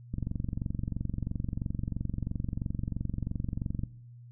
click train, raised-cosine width 5 ms, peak -20 dBFS, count 86, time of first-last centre 0.14-3.836 s, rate 23 Hz, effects noise-tail reverb RT60 0.7 s tail -18 dB re dry + added 120 Hz sine -47 dBFS peak until 4.31 s

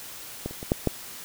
clicks, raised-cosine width 2 ms, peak -16 / -26 / -22 / -7 / -8 dBFS, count 5, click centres 0.46 / 0.51 / 0.629 / 0.719 / 0.873 s, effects white hiss -41 dBFS RMS until 1.24 s

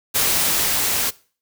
white noise with level ramp, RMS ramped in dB -18 to -21 dBFS, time 0.14-1.11 s, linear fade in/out 20 ms, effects noise-tail reverb RT60 0.4 s tail -21 dB re dry

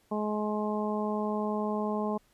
harmonic tone, 211.4 Hz, G#3, 31 cents sharp, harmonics 1 / 2 / 3 / 4 / 5, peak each -31 / -34 / -36 / -37 / -38 dBFS, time 0.11-2.18 s, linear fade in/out 10 ms, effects pink hiss -67 dBFS RMS until 2.33 s + resampled to 32000 Hz

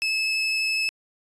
30% pulse tone with vibrato, 2602 Hz, E7, 23 cents flat, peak -19 dBFS, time 0.02-0.89 s, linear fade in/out 0 ms, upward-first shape sine, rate 12 Hz, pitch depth 8 cents each way, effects resampled to 22050 Hz

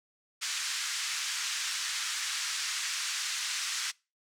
white band-pass noise, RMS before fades -34 dBFS, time 0.41-3.92 s, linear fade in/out 20 ms, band 1300 to 7400 Hz, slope 24 dB/octave, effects noise-tail reverb RT60 0.3 s tail -25 dB re dry

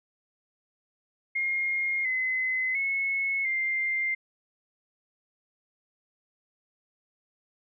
sine tone with pitch steps, 2135 / 2039 / 2190 / 2098 Hz, C7 / C7 / C#7 / C7, +34 / -45 / -22 / +4 cents, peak -25 dBFS, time 1.35-4.15 s, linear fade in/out 10 ms, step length 700 ms, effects none

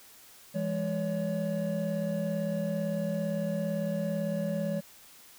triangle tone cluster, 168.9 / 206.7 / 565 Hz, E3 / G#3 / C#5, +42 / -8 / +33 cents, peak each -31 dBFS, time 0.54-4.81 s, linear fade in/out 20 ms, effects white hiss -54 dBFS RMS until 5.38 s

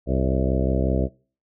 harmonic tone with a mistuned harmonic, 65.4 Hz, C2, in tune, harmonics 1 / 2 / 3 / 4 / 5 / 6 / 7 / 8 / 9 / 10, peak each -23 / -26 / -28 / -29 / -30 / -31 / -31 / -32 / -33 / -33 dBFS, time 0.06-1.09 s, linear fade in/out 50 ms, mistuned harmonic 8, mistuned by +43 cents, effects noise-tail reverb RT60 0.4 s tail -23 dB re dry

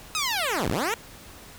10% pulse linear two-way sweep, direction down then up, 1300 to 36 to 483 Hz, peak -16 dBFS, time 0.15-0.94 s, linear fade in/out 0 ms, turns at 0.69 s, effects pink hiss -46 dBFS RMS until 1.58 s

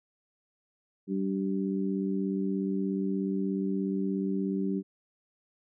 harmonic tone, 96.8 Hz, G2, 21 cents flat, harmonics 2 / 3 / 4, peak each -29 / -33 / -35 dBFS, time 1.07-4.83 s, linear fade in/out 50 ms, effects none

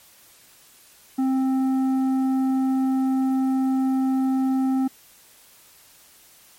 triangle tone with tanh clipping, 263.5 Hz, C4, 12 cents sharp, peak -20 dBFS, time 1.18-4.88 s, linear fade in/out 10 ms, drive 12 dB, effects white hiss -52 dBFS RMS until 6.58 s + MP3 64 kbps

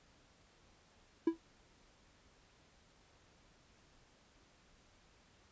triangle tone with exponential decay, 329.6 Hz, E4, in tune, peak -22 dBFS, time 1.27-1.38 s, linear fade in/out 5 ms, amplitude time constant 22 ms, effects pink hiss -67 dBFS RMS until 5.51 s + resampled to 16000 Hz

